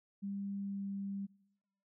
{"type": "tone with pitch glide", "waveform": "sine", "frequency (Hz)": [198.9, 197.75], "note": ["G3", "G3"], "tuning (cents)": [25, 15], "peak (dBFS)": -37, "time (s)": [0.22, 1.27], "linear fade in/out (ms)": 20, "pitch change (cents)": -10, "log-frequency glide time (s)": [0.59, 0.86], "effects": ["noise-tail reverb RT60 1.0 s tail -25 dB re dry"]}